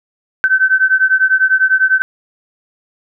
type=beating tone pair; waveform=sine; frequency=1528 / 1538 Hz; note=G6 / G6; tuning=-45 / -33 cents; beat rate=10 Hz; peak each=-12 dBFS; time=0.44-2.02 s; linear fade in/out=0 ms; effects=none